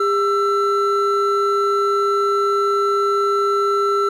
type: tone pair together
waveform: triangle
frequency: 402.2 / 1336 Hz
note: G4 / E6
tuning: +44 / +23 cents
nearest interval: octave + major sixth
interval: 2079 cents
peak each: -16 dBFS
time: 0-4.09 s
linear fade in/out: 5 ms
effects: none